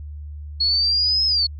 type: linear two-way sweep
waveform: sine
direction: up then down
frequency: 4331 to 5190 to 4331 Hz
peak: -16 dBFS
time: 0.6-1.47 s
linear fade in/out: 10 ms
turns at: 1.26 s
effects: added 74 Hz sine -31 dBFS peak until 1.59 s